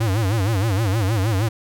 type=tone with vibrato; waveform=square; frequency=103.83 Hz; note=G#2; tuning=in tune; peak=-18 dBFS; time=0-1.49 s; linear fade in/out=10 ms; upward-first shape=sine; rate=6.4 Hz; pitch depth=200 cents each way; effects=none